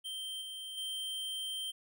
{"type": "tone with level steps", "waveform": "square", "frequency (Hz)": 3136, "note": "G7", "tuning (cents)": 0, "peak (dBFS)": [-39, -42, -37], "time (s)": [0.04, 1.72], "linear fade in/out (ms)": 20, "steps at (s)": [0.41, 0.77], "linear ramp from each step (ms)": 10, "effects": []}